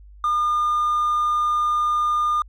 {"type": "tone", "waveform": "triangle", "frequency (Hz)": 1211, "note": "D#6", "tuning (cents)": -47, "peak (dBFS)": -15, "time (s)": [0.24, 2.42], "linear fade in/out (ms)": 2, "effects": ["tanh soft clip ceiling -13 dBFS", "added 50 Hz sine -42 dBFS peak until 2.48 s"]}